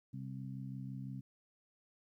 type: harmonic tone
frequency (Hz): 65.9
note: C2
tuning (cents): +13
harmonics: 2 / 3 / 4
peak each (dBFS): -43 / -47 / -50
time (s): 0.13-1.21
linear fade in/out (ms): 10
effects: 13-bit